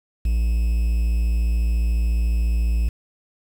triangle tone with quantisation, 57.1 Hz, A#1, 35 cents flat, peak -15 dBFS, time 0.25-2.89 s, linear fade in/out 5 ms, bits 7, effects none

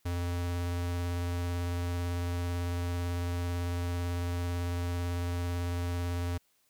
square tone with vibrato, 87.4 Hz, F2, 2 cents sharp, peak -31 dBFS, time 0.05-6.38 s, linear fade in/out 10 ms, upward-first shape square, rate 18 Hz, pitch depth 10 cents each way, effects white hiss -71 dBFS RMS until 6.69 s

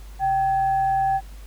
sine tone with frequency modulation, 777 Hz, G5, 16 cents flat, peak -18 dBFS, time 0.19-1.21 s, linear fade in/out 50 ms, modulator 910 Hz, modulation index 0.23, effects added 50 Hz sine -37 dBFS peak until 1.46 s + pink hiss -51 dBFS RMS until 1.46 s

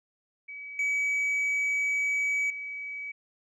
sine tone with level steps, 2278 Hz, C#7, 47 cents sharp, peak -38 / -22 / -34 dBFS, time 0.48-3.12 s, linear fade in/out 10 ms, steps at 0.79 / 2.5 s, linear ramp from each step 2 ms, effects tanh soft clip ceiling -24 dBFS

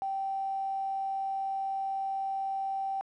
sine tone with quantisation, 778 Hz, G5, 13 cents flat, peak -30 dBFS, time 0.02-3.01 s, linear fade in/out 0 ms, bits 7, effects low-pass 2000 Hz 12 dB/octave

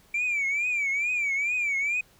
sine tone with vibrato, 2329 Hz, D7, 15 cents flat, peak -22 dBFS, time 0.14-2.01 s, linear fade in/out 5 ms, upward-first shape triangle, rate 2.3 Hz, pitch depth 140 cents each way, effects tanh soft clip ceiling -22 dBFS + pink hiss -59 dBFS RMS until 2.19 s

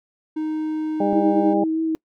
triangle tone, 311.1 Hz, D#4, in tune, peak -20 dBFS, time 0.36-1.54 s, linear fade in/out 10 ms
harmonic tone, 200.9 Hz, G3, 43 cents sharp, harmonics 1 / 2 / 3 / 4, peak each -24 / -24 / -24 / -24 dBFS, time 1-1.64 s, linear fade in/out 5 ms
sine tone with vibrato, 320.9 Hz, E4, 46 cents flat, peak -19 dBFS, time 1.13-1.95 s, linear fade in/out 0 ms, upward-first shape triangle, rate 4.7 Hz, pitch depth 18 cents each way
effects noise-tail reverb RT60 0.1 s tail -26 dB re dry

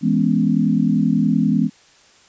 sine chord, C# minor seventh, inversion first, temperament equal, 164.81 / 207.7 / 246.9 / 277.2 Hz, E3 / G#3 / B3 / C#4, 0 / 0 / 0 / 0 cents, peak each -20 / -18 / -19 / -22 dBFS, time 0.01-1.7 s, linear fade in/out 50 ms, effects white hiss -51 dBFS RMS until 2.28 s + resampled to 16000 Hz

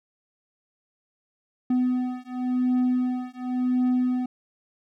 triangle beating tone pair, 250.8 / 251.72 Hz, B3 / B3, +27 / +33 cents, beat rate 0.92 Hz, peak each -23 dBFS, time 1.7-4.26 s, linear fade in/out 5 ms, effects none

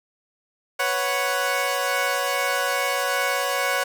15% pulse chord, B suspended second, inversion none, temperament equal, 493.9 / 554.4 / 740 Hz, B4 / C#5 / F#5, 0 / 0 / 0 cents, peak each -22 / -18 / -20 dBFS, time 0.79-3.84 s, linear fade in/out 10 ms, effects 8-bit

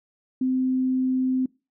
sine tone, 258.3 Hz, C4, 22 cents flat, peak -20 dBFS, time 0.41-1.46 s, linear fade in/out 5 ms, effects noise-tail reverb RT60 0.3 s tail -24 dB re dry

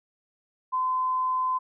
sine tone, 1025 Hz, C6, 36 cents flat, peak -23 dBFS, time 0.72-1.59 s, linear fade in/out 20 ms, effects none

